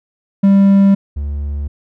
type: tone pair in turn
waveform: triangle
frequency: 197.1 / 72.02 Hz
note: G3 / D2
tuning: +10 / -33 cents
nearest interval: octave + perfect fourth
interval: 1743 cents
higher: first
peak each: -4 / -16 dBFS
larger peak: first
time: 0.43-0.95 / 1.16-1.68 s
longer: neither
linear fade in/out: 10 ms
effects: none